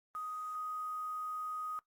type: tone with quantisation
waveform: sine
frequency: 1250 Hz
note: D#6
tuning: 8 cents sharp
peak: -37 dBFS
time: 0.15-1.79 s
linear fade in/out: 0 ms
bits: 10
effects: noise-tail reverb RT60 0.1 s tail -19 dB re dry + Opus 32 kbps